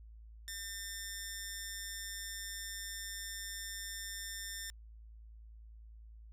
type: tone with amplitude modulation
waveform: 10% pulse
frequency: 1800 Hz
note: A6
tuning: 39 cents sharp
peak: -30 dBFS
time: 0.48-4.7 s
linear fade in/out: 0 ms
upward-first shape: sine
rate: 197 Hz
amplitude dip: 55%
effects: added 55 Hz sine -51 dBFS peak until 6.32 s